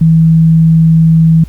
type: tone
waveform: sine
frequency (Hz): 162.2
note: E3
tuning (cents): -28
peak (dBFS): -3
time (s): 0.01-1.44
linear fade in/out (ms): 5
effects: added 60 Hz sine -26 dBFS peak until 1.48 s + pink hiss -45 dBFS RMS until 1.48 s